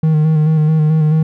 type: tone with vibrato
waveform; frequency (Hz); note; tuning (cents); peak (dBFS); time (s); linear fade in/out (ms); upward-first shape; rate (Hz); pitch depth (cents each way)
triangle; 155.56; D#3; 0; -7; 0.03-1.23; 5; square; 4.6; 28
effects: none